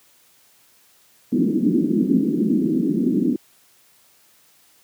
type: band-pass noise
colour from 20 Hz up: white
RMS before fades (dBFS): -19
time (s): 1.32-3.36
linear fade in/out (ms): 5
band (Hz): 180 to 330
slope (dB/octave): 48
effects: white hiss -56 dBFS RMS until 4.83 s + high-pass 80 Hz 12 dB/octave